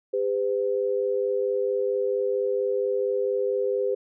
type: tone pair together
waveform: sine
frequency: 401.6 / 506 Hz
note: G4 / B4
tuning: +42 / +42 cents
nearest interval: major third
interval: 400 cents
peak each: -25 dBFS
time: 0.13-3.95 s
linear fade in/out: 10 ms
effects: none